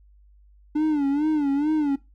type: tone with vibrato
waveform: triangle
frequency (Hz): 293.7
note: D4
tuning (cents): 0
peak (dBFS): -17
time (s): 0.75-1.96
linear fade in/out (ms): 10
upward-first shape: sine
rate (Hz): 2.3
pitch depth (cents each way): 110
effects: noise-tail reverb RT60 0.2 s tail -17 dB re dry + added 50 Hz sine -51 dBFS peak until 2.14 s